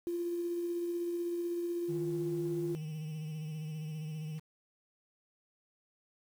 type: tone with tremolo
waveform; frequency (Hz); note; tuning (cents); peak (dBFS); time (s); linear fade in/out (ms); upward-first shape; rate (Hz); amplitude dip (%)
sine; 345.4; F4; -19; -31; 0.07-2.75; 0; sine; 16; 25
type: tone with vibrato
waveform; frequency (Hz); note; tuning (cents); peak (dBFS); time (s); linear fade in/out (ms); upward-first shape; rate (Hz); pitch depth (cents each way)
triangle; 155.3; D#3; -3; -35; 1.88-4.4; 20; sine; 15; 43
effects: tanh soft clip ceiling -24 dBFS + 9-bit